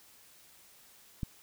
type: click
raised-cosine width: 5 ms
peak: -21 dBFS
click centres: 1.232 s
effects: white hiss -59 dBFS RMS until 1.42 s